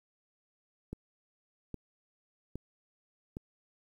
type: click train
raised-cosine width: 3 ms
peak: -26 dBFS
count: 4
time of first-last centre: 0.93-3.369 s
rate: 1.23 Hz
effects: 10-bit